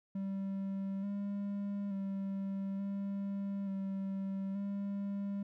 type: tone with pitch steps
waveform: triangle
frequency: 194.7 / 201.2 / 195.2 / 198.3 / 194 / 199.7 Hz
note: G3 / G3 / G3 / G3 / G3 / G3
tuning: -12 / +45 / -7 / +20 / -18 / +32 cents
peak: -33 dBFS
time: 0.15-5.43 s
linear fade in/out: 5 ms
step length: 880 ms
effects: none